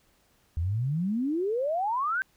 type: exponential sweep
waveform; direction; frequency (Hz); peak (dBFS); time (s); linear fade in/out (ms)
sine; up; 77.78 to 1590; -25; 0.57-2.22; 0
effects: pink hiss -66 dBFS RMS until 2.36 s